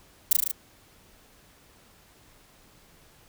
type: noise with echo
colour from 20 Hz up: violet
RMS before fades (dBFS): -17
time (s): 0.31-0.33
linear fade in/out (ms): 5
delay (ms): 37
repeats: 5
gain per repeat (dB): -2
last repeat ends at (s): 0.515
effects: pink hiss -57 dBFS RMS until 3.28 s